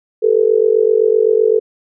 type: tone with amplitude modulation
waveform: sine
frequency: 440 Hz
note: A4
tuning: in tune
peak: -5 dBFS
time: 0.22-1.6 s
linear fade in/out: 20 ms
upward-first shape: sine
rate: 47.8 Hz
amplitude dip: 95%
effects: none